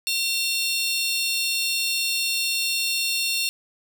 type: tone cluster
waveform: sawtooth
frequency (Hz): 2728 / 3617 / 4316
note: F7 / A7 / C#8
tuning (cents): -41 / +47 / -47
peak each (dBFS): -22 / -26 / -24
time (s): 0.07-3.49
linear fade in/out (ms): 0
effects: none